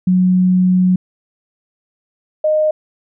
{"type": "tone pair in turn", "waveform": "sine", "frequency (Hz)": [183.3, 616.5], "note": ["F#3", "D#5"], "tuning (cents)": [-16, -16], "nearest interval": "octave + major sixth", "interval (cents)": 2100, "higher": "second", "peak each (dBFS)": [-9, -11], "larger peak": "first", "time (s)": [[0.07, 0.96], [2.44, 2.71]], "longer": "first", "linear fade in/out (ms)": 5, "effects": []}